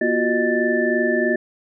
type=tone cluster; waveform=sine; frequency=239.3 / 349.2 / 372.2 / 615 / 1762 Hz; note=A#3 / F4 / F#4 / D#5 / A6; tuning=+46 / 0 / +10 / -20 / +2 cents; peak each=-23 dBFS; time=0.01-1.36 s; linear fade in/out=5 ms; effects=none